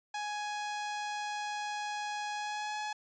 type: tone with pitch glide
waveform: sawtooth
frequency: 834 to 844.7 Hz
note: G#5 to G#5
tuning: +7 to +29 cents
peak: -31 dBFS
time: 0.14-2.93 s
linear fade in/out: 5 ms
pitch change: +22 cents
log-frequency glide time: 2.34-2.77 s
effects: resampled to 16000 Hz